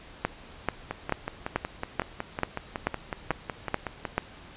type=two click trains; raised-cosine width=0.5 ms; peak=-9 / -15 dBFS; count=10 / 18; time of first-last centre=0.25-4.18 / 0.91-4.052 s; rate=2.29 / 5.41 Hz; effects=pink hiss -48 dBFS RMS until 4.56 s + resampled to 8000 Hz